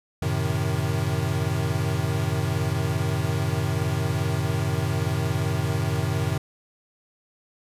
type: chord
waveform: square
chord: F# diminished seventh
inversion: none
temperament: equal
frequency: 92.5 / 110 / 130.81 / 155.56 Hz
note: F#2 / A2 / C3 / Eb3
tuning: 0 / 0 / 0 / 0 cents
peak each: -29 dBFS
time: 0.22-6.38 s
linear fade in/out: 5 ms
effects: resampled to 32000 Hz